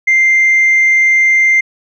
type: tone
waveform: sine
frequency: 2093 Hz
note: C7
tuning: in tune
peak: -5 dBFS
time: 0.07-1.61 s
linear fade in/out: 10 ms
effects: tanh soft clip ceiling -4 dBFS